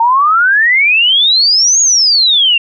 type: exponential two-way sweep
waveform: sine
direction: up then down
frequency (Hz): 898 to 6750 to 2711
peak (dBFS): -6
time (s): 0-2.58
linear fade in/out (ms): 5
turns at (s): 1.81
effects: none